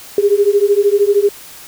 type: beating tone pair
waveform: sine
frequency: 400 / 413 Hz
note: G4 / G#4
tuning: +35 / -10 cents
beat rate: 13 Hz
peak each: -12 dBFS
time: 0.18-1.29 s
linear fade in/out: 2 ms
effects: white hiss -36 dBFS RMS until 1.67 s